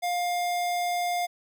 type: tone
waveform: square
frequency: 706 Hz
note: F5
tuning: 19 cents sharp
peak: -26 dBFS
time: 0.02-1.27 s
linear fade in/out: 20 ms
effects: none